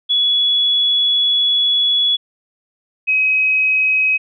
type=tone pair in turn; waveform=sine; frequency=3388 / 2538 Hz; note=G#7 / D#7; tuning=+34 / +34 cents; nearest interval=perfect fourth; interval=500 cents; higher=first; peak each=-12 dBFS; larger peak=neither; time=0.09-2.17 / 3.07-4.18 s; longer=first; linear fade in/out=20 ms; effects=none